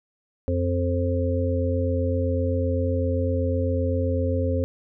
harmonic tone with a mistuned harmonic, 87.8 Hz, F2, 10 cents sharp, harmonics 1 / 3 / 5 / 6, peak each -23 / -28 / -31 / -27 dBFS, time 0.48-4.64 s, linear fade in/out 0 ms, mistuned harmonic 3, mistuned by -18 cents, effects none

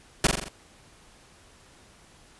pink noise with echo, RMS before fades -19 dBFS, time 0.24-0.27 s, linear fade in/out 2 ms, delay 43 ms, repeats 5, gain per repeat -4 dB, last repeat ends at 0.485 s, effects pink hiss -55 dBFS RMS until 2.39 s + resampled to 24000 Hz

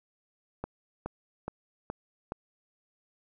click train, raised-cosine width 1 ms, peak -20 dBFS, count 5, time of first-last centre 0.64-2.321 s, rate 2.38 Hz, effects none

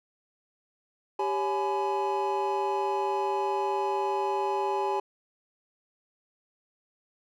triangle tone cluster, 393.7 / 557 / 843 / 1002 Hz, G4 / C#5 / G#5 / B5, +8 / +8 / +26 / +25 cents, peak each -28 / -35 / -27 / -32 dBFS, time 1.19-5 s, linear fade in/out 5 ms, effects none

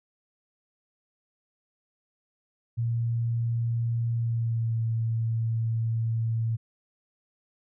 sine tone with pitch glide, 116.6 to 113.67 Hz, A#2 to A#2, +1 to -43 cents, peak -24 dBFS, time 2.77-6.57 s, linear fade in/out 20 ms, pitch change -44 cents, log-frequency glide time 4.14-4.8 s, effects none

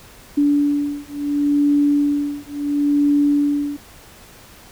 sine beating tone pair, 288.7 / 289.42 Hz, D4 / D4, -30 / -25 cents, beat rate 0.72 Hz, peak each -18 dBFS, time 0.37-3.77 s, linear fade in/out 10 ms, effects pink hiss -44 dBFS RMS until 4.71 s

